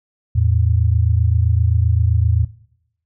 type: tone pair together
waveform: sine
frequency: 82.71 / 110.4 Hz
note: E2 / A2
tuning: +6 / +6 cents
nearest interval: perfect fourth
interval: 500 cents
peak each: -15 dBFS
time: 0.35-2.45 s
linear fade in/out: 10 ms
effects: noise-tail reverb RT60 0.8 s tail -20 dB re dry